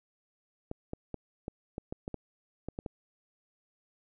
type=clicks; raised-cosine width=2 ms; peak=-23 dBFS; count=11; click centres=0.714 / 0.934 / 1.143 / 1.481 / 1.781 / 1.925 / 2.079 / 2.143 / 2.686 / 2.789 / 2.862 s; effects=none